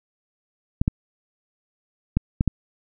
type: clicks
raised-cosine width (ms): 5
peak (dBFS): -6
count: 5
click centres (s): 0.815 / 0.879 / 2.17 / 2.409 / 2.477
effects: none